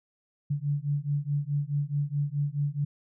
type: beating tone pair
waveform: sine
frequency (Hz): 142.1 / 146.8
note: C#3 / D3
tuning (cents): +43 / 0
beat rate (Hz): 4.7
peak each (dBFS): -29 / -29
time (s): 0.5-2.85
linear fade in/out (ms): 10
effects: none